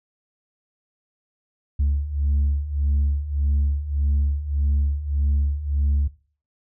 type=beating tone pair; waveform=sine; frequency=70.2 / 71.9 Hz; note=C#2 / D2; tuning=+22 / -36 cents; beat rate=1.7 Hz; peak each=-23 / -19 dBFS; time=1.79-6.08 s; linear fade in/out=10 ms; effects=noise-tail reverb RT60 0.4 s tail -18 dB re dry + tanh soft clip ceiling -15 dBFS